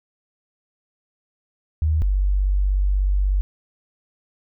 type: tone pair in turn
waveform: sine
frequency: 77.78 / 48.24 Hz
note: D#2 / G1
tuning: 0 / -27 cents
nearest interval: minor sixth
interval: 827 cents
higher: first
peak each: -16 dBFS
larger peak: neither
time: 1.82-2.02 / 2.02-3.41 s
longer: second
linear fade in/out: 0 ms
effects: none